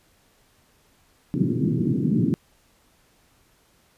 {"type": "band-pass noise", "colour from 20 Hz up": "pink", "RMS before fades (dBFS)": -22, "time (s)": [1.34, 2.34], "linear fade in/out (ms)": 0, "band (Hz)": [120, 340], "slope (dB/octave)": 48, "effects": ["pink hiss -61 dBFS RMS until 3.97 s", "resampled to 32000 Hz"]}